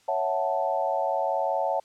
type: chord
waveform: sine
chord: F# minor seventh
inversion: second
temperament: equal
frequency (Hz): 554.4 / 659.3 / 740 / 880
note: C#5 / E5 / F#5 / A5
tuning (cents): 0 / 0 / 0 / 0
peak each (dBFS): -29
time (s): 0.08-1.8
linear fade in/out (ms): 5
effects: white hiss -61 dBFS RMS until 1.84 s + low-pass 7000 Hz 12 dB/octave